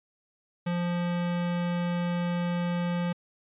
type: tone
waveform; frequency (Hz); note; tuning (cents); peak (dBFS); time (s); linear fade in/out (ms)
square; 174.61; F3; 0; -27; 0.66-3.13; 10
effects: resampled to 8000 Hz